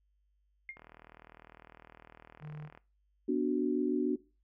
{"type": "tone with exponential decay", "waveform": "sine", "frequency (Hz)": 2125, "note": "C7", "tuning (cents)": 26, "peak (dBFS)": -36, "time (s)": [0.69, 0.8], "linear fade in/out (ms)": 1, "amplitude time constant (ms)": 22}
{"type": "click train", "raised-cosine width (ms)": 0.5, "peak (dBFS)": -36, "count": 81, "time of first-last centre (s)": [0.77, 2.775], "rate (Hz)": 39.9}
{"type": "tone", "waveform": "triangle", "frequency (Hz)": 150.8, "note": "D3", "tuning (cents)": 46, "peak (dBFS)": -39, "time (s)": [2.4, 2.7], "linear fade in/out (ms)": 50}
{"type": "chord", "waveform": "sine", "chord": "B minor", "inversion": "none", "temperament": "equal", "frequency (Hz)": [246.9, 293.7, 370], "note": ["B3", "D4", "F#4"], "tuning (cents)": [0, 0, 0], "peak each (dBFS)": [-33, -31, -32], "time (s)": [3.28, 4.16], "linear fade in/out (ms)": 10}
{"effects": ["noise-tail reverb RT60 0.3 s tail -20 dB re dry", "added 50 Hz sine -70 dBFS peak until 4.43 s"]}